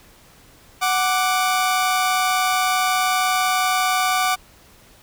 sawtooth tone pair together, 742.4 / 1174.7 Hz, F#5 / D6, +6 / 0 cents, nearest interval minor sixth, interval 794 cents, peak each -16 / -17 dBFS, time 0.81-4.36 s, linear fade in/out 20 ms, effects pink hiss -50 dBFS RMS until 5.02 s

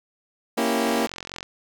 20% pulse chord, A# diminished seventh, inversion none, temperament equal, 233.1 / 277.2 / 329.6 / 392 Hz, A#3 / C#4 / E4 / G4, 0 / 0 / 0 / 0 cents, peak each -19 / -22 / -23 / -24 dBFS, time 0.57-1.07 s, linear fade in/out 10 ms
click train, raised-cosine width 0.2 ms, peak -16 dBFS, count 26, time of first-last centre 0.87-1.429 s, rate 44.7 Hz
effects none

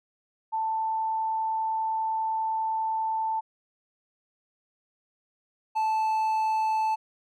sine / triangle tone pair in turn, 885 / 875.8 Hz, A5 / A5, +10 / -8 cents, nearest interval unison, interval 18 cents, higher first, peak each -25 / -21 dBFS, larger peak second, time 0.52-3.41 / 5.75-6.96 s, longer first, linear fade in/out 20 ms, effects none

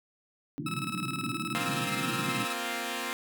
pink band-pass noise, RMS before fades -36 dBFS, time 0.58-2.45 s, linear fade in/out 0 ms, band 120 to 340 Hz, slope 96 dB/octave
20% pulse tone with tremolo, 1300 Hz, E6, 24 cents flat, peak -27 dBFS, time 0.66-2.53 s, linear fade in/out 5 ms, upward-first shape square, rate 19 Hz, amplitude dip 65%
5% pulse chord, Bb suspended second, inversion none, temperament equal, 233.1 / 261.6 / 349.2 Hz, Bb3 / C4 / F4, 0 / 0 / 0 cents, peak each -25 dBFS, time 1.55-3.13 s, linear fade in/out 0 ms
effects none

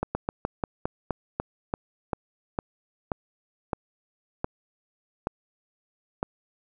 slowing click train, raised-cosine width 1 ms, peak -12 dBFS, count 16, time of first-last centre 0.03-6.229 s, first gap 120 ms, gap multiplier 1.16, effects none

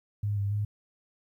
sine tone with pitch steps, 103.2 / 100.5 / 104 Hz, G#2 / G2 / G#2, -10 / +44 / +3 cents, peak -26 dBFS, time 0.23-0.65 s, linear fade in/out 5 ms, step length 140 ms, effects 11-bit

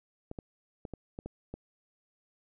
clicks, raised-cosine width 2 ms, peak -26 dBFS, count 7, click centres 0.314 / 0.388 / 0.852 / 0.937 / 1.189 / 1.26 / 1.54 s, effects none

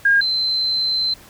sine tone pair in turn, 1621 / 4085 Hz, G#6 / C8, -42 / -42 cents, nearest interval octave + major third, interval 1600 cents, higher second, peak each -11 / -17 dBFS, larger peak first, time 0.05-0.21 / 0.21-1.14 s, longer second, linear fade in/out 5 ms, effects pink hiss -45 dBFS RMS until 1.29 s

